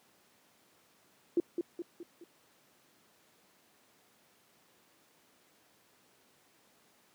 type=tone with echo; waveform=sine; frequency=343.9 Hz; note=F4; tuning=27 cents flat; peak=-23 dBFS; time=1.37-1.4 s; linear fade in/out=2 ms; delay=210 ms; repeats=4; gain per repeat=-6 dB; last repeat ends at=2.24 s; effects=pink hiss -66 dBFS RMS until 7.14 s + high-pass 200 Hz 12 dB/octave